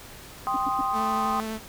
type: chord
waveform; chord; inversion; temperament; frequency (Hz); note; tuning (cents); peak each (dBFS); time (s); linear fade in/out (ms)
sine; C minor; second; equal; 784 / 1046.5 / 1244.5; G5 / C6 / Eb6; 0 / 0 / 0; -28; 0.47-1.4; 0
type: tone bursts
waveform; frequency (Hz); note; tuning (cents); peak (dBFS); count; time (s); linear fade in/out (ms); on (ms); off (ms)
sine; 275.6; C#4; -10; -29; 3; 0.54-0.812; 2; 24; 100
type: tone with vibrato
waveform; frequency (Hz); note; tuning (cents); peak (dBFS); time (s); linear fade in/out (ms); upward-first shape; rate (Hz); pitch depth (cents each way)
sawtooth; 220; A3; 0; -26; 0.92-1.6; 50; square; 12; 10
effects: pink hiss -44 dBFS RMS until 1.68 s